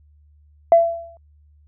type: tone with exponential decay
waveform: sine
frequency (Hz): 673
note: E5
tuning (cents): +36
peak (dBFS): -5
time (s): 0.72-1.17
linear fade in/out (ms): 1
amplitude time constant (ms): 96
effects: tanh soft clip ceiling -1 dBFS + added 74 Hz sine -50 dBFS peak until 1.67 s